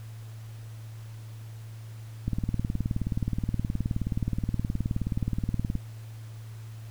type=click train; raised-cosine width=5 ms; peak=-15 dBFS; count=67; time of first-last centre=2.28-5.754 s; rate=19 Hz; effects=added 111 Hz sine -39 dBFS peak until 6.9 s + pink hiss -55 dBFS RMS until 6.9 s